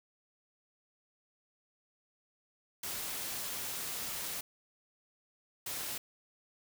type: noise bursts at uneven times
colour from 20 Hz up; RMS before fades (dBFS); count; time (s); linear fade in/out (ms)
white; -39; 2; 2.83-4.41 / 5.66-5.98; 5
effects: none